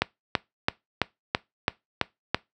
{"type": "click train", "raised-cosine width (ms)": 0.3, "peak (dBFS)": -4, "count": 8, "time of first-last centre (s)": [0.02, 2.346], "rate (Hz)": 3.01, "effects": ["noise-tail reverb RT60 0.2 s tail -22 dB re dry", "high-pass 60 Hz 12 dB/octave"]}